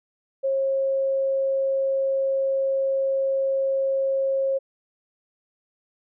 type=tone; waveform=sine; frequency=540 Hz; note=C#5; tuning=45 cents flat; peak=-20 dBFS; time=0.43-4.59 s; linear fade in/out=20 ms; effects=none